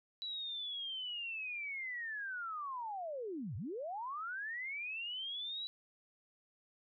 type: linear two-way sweep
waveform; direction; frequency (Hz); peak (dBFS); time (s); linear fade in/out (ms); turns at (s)
sine; down then up; 3951 to 84.9 to 3951; -39; 0.22-5.67; 0; 3.56
effects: none